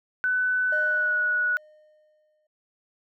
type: tone with pitch glide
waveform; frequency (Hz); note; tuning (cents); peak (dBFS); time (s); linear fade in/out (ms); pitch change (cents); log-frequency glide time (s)
sine; 1500 to 1466.6; F#6 to F#6; +23 to -16; -21; 0.24-1.57; 0; -39; 0.7-1.14
type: tone with exponential decay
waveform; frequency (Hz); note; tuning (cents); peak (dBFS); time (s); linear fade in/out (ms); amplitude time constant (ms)
triangle; 612; D#5; -29; -27; 0.72-2.47; 5; 380
effects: none